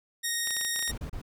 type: tone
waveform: 10% pulse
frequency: 1864.7 Hz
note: A#6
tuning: in tune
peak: -19 dBFS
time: 0.23-0.92 s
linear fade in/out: 20 ms
type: clicks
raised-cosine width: 0.2 ms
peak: -22 dBFS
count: 9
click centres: 0.473 / 0.507 / 0.567 / 0.612 / 0.649 / 0.761 / 0.792 / 0.826 / 0.877 s
type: noise bursts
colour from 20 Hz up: brown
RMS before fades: -36 dBFS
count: 3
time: 0.89-1.216 s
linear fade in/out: 5 ms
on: 88 ms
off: 31 ms
effects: none